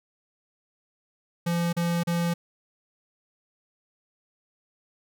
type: tone bursts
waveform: square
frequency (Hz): 171.1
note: F3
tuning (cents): -35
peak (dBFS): -24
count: 3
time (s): 1.46-2.34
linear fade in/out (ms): 10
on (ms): 270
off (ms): 35
effects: none